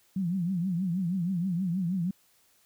sine tone with vibrato, 179.9 Hz, F#3, 48 cents flat, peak -26 dBFS, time 0.16-2.11 s, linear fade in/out 5 ms, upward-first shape triangle, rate 6.3 Hz, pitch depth 170 cents each way, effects white hiss -65 dBFS RMS until 2.65 s

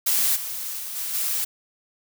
blue noise with level steps, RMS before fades -21 / -31 / -33 / -29 / -25 dBFS, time 0.06-1.45 s, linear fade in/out 10 ms, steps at 0.35 / 0.78 / 0.95 / 1.13 s, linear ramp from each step 20 ms, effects none

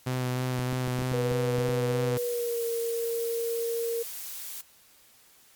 sawtooth tone with vibrato, 126.8 Hz, B2, 46 cents sharp, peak -23 dBFS, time 0.06-2.18 s, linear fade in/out 10 ms, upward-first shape sine, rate 3.2 Hz, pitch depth 17 cents each way
clicks, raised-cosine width 3 ms, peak -23 dBFS, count 9, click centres 0.592 / 0.729 / 0.877 / 0.99 / 1.02 / 1.118 / 1.318 / 1.584 / 1.69 s
sine tone with pitch glide, 486.9 to 463.6 Hz, B4 to A#4, -25 to -10 cents, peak -27 dBFS, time 1.13-4.03 s, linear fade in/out 10 ms, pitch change -85 cents, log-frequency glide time 2.16-2.66 s
blue noise, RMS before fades -38 dBFS, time 2.17-4.61 s, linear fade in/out 2 ms
effects white hiss -58 dBFS RMS until 5.55 s + MP3 96 kbps

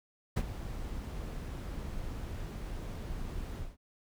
brown noise with ADSR envelope, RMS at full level -26 dBFS, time 0.36-3.77 s, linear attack 13 ms, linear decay 47 ms, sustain -13 dB, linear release 190 ms, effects none

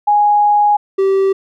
sine / triangle tone pair in turn, 829 / 387.6 Hz, G#5 / G4, -3 / -20 cents, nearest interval octave + minor second, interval 1317 cents, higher first, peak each -8 dBFS, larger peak neither, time 0.07-0.77 / 0.98-1.33 s, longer first, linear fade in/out 10 ms, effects none

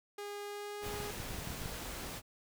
sawtooth tone with pitch glide, 409.2 to 413.5 Hz, G#4 to G#4, -26 to -8 cents, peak -37 dBFS, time 0.18-1.11 s, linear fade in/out 5 ms, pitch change +18 cents, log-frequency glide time 0.45-0.83 s
pink noise, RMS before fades -43 dBFS, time 0.81-2.22 s, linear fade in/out 50 ms
clicks, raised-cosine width 5 ms, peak -32 dBFS, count 11, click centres 0.866 / 0.941 / 1.002 / 1.202 / 1.308 / 1.346 / 1.389 / 1.474 / 1.504 / 1.617 / 1.659 s
effects none

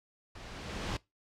pink noise with level ramp, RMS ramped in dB -48 to -34 dBFS, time 0.35-0.97 s, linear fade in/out 5 ms, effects noise-tail reverb RT60 0.2 s tail -21 dB re dry + low-pass 5000 Hz 12 dB/octave

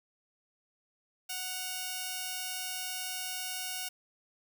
5% pulse tone pair together, 740 / 2794 Hz, F#5 / F7, 0 / 0 cents, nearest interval octave + major seventh, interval 2300 cents, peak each -27 / -29 dBFS, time 1.29-3.89 s, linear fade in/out 10 ms, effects none

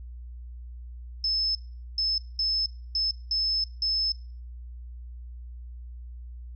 sine tone bursts at uneven times, 5230 Hz, E8, 15 cents flat, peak -23 dBFS, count 6, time 1.24-1.55 / 1.98-2.18 / 2.39-2.66 / 2.95-3.11 / 3.31-3.64 / 3.82-4.12 s, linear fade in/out 2 ms, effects noise-tail reverb RT60 0.4 s tail -19 dB re dry + added 60 Hz sine -38 dBFS peak until 6.55 s

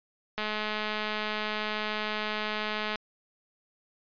click train, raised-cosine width 0.3 ms, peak -16 dBFS, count 550, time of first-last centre 0.38-2.957 s, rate 213 Hz, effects resampled to 11025 Hz

